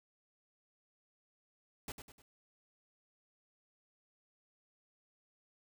pink noise with echo, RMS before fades -43 dBFS, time 1.88-1.92 s, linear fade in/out 2 ms, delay 100 ms, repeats 3, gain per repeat -7 dB, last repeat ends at 2.22 s, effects none

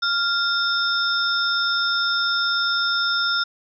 sine tone cluster, 1394 / 3639 / 5280 Hz, F6 / A#7 / E8, -4 / -42 / +2 cents, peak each -21 / -25 / -25 dBFS, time 0.02-3.44 s, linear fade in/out 10 ms, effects none

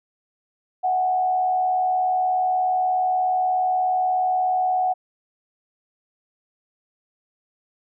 sine tone with frequency modulation, 740 Hz, F#5, in tune, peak -18 dBFS, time 0.83-4.94 s, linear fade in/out 20 ms, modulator 76.7 Hz, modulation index 0.36, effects none

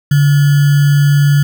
sine tone with sample-and-hold, 143.8 Hz, D3, 36 cents flat, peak -6 dBFS, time 0.11-1.43 s, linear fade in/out 5 ms, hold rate 1575 Hz, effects none

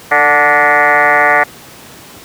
sine tone with frequency modulation, 1310 Hz, E6, 11 cents flat, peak -6 dBFS, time 0.11-1.44 s, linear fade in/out 10 ms, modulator 144 Hz, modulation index 5.3, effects pink hiss -35 dBFS RMS until 2.24 s + high-pass 100 Hz 12 dB/octave

